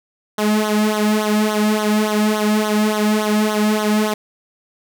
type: tone with flanger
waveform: sawtooth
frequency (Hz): 212.7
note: G#3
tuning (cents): +42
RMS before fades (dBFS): -17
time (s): 0.38-4.14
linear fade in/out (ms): 5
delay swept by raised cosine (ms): 0.4 to 2.1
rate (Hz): 3.5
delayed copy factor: -0.85
effects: none